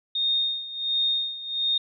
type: tone with tremolo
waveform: sine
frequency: 3685 Hz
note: A#7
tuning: 21 cents flat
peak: -20 dBFS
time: 0.15-1.78 s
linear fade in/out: 5 ms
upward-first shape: sine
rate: 1.4 Hz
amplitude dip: 80%
effects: none